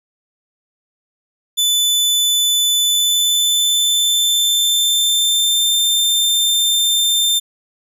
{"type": "tone with pitch glide", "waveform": "sawtooth", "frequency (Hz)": [3500, 3584], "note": ["A7", "A7"], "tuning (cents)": [-10, 31], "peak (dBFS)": -10, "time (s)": [1.57, 7.4], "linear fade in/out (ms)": 20, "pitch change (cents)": 41, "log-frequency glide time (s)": [2.81, 5.72], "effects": []}